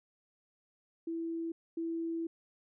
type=tone pair in turn; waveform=sine; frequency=330.8 / 330.8 Hz; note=E4 / E4; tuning=+6 / +6 cents; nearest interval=unison; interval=0 cents; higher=neither; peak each=-34 / -33 dBFS; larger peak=second; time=1.07-1.52 / 1.77-2.27 s; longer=second; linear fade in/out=5 ms; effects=none